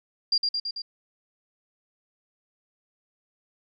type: tone with echo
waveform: sine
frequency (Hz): 4780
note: D8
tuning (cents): +30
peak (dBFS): -19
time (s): 0.32-0.38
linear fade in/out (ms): 5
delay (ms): 110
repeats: 4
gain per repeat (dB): -3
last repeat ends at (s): 0.82
effects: none